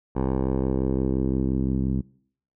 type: tone with low-pass filter sweep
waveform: 10% pulse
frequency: 65.8 Hz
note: C2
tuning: 10 cents sharp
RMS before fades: -24 dBFS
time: 0.15-2.02 s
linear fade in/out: 20 ms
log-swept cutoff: 780 to 210 Hz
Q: 1.4
effects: noise-tail reverb RT60 0.6 s tail -24 dB re dry